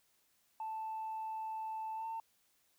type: tone with pitch glide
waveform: sine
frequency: 880 to 899 Hz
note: A5 to A5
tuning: 0 to +37 cents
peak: -37 dBFS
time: 0.6-2.2 s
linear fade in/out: 2 ms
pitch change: +37 cents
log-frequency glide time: 1.95-2.07 s
effects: tanh soft clip ceiling -35 dBFS + white hiss -74 dBFS RMS until 2.78 s